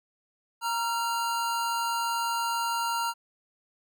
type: tone pair together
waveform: square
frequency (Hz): 935.1 / 1373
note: A#5 / F6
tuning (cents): +5 / -30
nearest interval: perfect fifth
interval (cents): 665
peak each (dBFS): -29 / -32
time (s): 0.61-3.14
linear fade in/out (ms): 50
effects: none